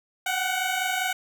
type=tone pair together; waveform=15% pulse; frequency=733 / 758 Hz; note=F#5 / F#5; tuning=-16 / +42 cents; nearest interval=minor second; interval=58 cents; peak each=-21 dBFS; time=0.26-1.13 s; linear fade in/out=5 ms; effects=none